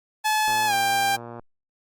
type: tone with pitch glide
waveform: sawtooth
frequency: 860 to 793.2 Hz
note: A5 to G5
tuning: -40 to +20 cents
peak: -16 dBFS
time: 0.24-1.17 s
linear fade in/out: 20 ms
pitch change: -140 cents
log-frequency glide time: 0.66-0.74 s
type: click train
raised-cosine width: 1 ms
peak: -24 dBFS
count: 109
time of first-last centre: 0.48-1.395 s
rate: 118 Hz
effects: Opus 48 kbps